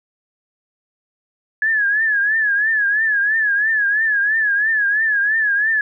sine tone with vibrato, 1700 Hz, G#6, 40 cents sharp, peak -14 dBFS, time 1.62-5.81 s, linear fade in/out 2 ms, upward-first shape triangle, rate 3 Hz, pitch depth 120 cents each way, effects none

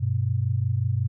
sine tone pair together, 98.1 / 123.6 Hz, G2 / B2, +2 / +2 cents, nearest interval major third, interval 400 cents, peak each -24 / -24 dBFS, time 0-1.08 s, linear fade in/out 20 ms, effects none

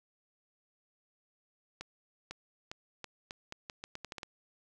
accelerating click train, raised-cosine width 0.2 ms, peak -24 dBFS, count 13, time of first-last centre 1.81-4.232 s, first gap 500 ms, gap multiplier 0.81, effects none

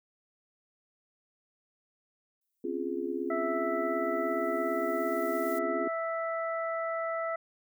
violet noise with exponential growth, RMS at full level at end -44 dBFS, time 2.41-5.59 s, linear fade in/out 5 ms, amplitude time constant 690 ms
sine chord, Db major seventh, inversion third, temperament just, 259.9 / 277.2 / 346.5 / 415.8 Hz, C4 / Db4 / F4 / Ab4, -11 / 0 / -14 / +2 cents, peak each -38 / -38 / -34 / -36 dBFS, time 2.64-5.88 s, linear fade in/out 5 ms
harmonic tone, 659.3 Hz, E5, in tune, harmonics 1 / 2 / 3, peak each -32 / -35 / -40 dBFS, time 3.3-7.36 s, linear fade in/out 5 ms
effects none

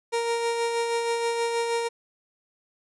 30% pulse tone with tremolo, 466.2 Hz, A#4, in tune, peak -20 dBFS, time 0.12-1.89 s, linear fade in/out 20 ms, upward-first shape sine, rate 6.3 Hz, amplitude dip 35%, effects resampled to 24000 Hz

